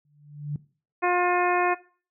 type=tone with exponential growth; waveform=sine; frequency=146.83 Hz; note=D3; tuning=in tune; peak=-24 dBFS; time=0.05-0.56 s; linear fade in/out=2 ms; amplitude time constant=110 ms
type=harmonic tone; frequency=356.2 Hz; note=F4; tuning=34 cents sharp; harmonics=1 / 2 / 3 / 4 / 5 / 6 / 7; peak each=-25 / -25 / -26 / -32 / -31 / -34 / -33 dBFS; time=1.02-1.75 s; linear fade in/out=20 ms
effects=noise-tail reverb RT60 0.4 s tail -19 dB re dry